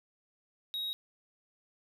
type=tone; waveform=triangle; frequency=3794 Hz; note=A#7; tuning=30 cents sharp; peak=-32 dBFS; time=0.74-0.93 s; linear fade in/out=0 ms; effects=none